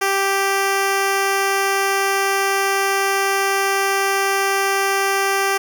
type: tone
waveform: 10% pulse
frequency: 392 Hz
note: G4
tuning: in tune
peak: -8 dBFS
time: 0.01-5.58 s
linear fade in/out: 10 ms
effects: none